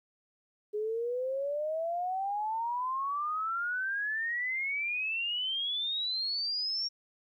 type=exponential sweep; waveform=sine; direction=up; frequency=414.5 to 5590 Hz; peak=-30 dBFS; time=0.73-6.89 s; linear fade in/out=20 ms; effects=12-bit